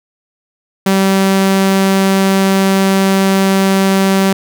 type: tone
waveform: sawtooth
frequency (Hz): 193.2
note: G3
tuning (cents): -25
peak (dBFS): -5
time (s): 0.86-4.33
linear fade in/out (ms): 5
effects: none